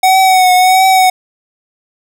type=tone with vibrato; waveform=square; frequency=746 Hz; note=F#5; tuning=14 cents sharp; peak=-6 dBFS; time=0.03-1.1 s; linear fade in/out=5 ms; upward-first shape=triangle; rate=1.5 Hz; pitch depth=42 cents each way; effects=none